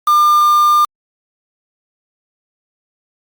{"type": "tone with quantisation", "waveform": "triangle", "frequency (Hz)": 1200, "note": "D6", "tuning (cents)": 37, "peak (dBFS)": -6, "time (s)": [0.07, 0.85], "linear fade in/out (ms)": 5, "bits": 4, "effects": ["Opus 48 kbps"]}